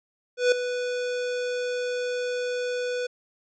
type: tone with ADSR envelope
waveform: square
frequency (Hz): 493.9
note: B4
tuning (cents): 0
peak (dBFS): -16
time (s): 0.37-3.07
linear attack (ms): 150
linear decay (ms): 3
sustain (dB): -11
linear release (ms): 10
effects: resampled to 16000 Hz